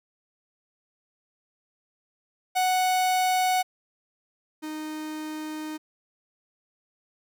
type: tone pair in turn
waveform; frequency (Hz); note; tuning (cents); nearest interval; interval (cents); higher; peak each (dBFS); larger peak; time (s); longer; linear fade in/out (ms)
45% pulse; 740 / 309; F#5 / D#4; 0 / -12; octave + minor third; 1512; first; -21 / -32; first; 2.55-3.63 / 4.62-5.78; second; 20
effects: none